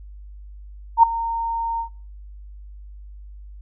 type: tone with ADSR envelope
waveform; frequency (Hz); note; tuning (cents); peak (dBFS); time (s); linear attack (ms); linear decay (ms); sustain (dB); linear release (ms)
sine; 920; A#5; -23; -5; 0.97-1.89; 62; 5; -17; 95
effects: noise-tail reverb RT60 0.4 s tail -25 dB re dry + added 50 Hz sine -37 dBFS peak until 3.61 s